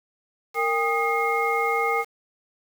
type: tone cluster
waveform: sine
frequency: 462.1 / 801 / 1238 / 2143 Hz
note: A#4 / G5 / D#6 / C7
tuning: -15 / +37 / -9 / +41 cents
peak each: -26 dBFS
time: 0.54-2.05 s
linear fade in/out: 50 ms
effects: 7-bit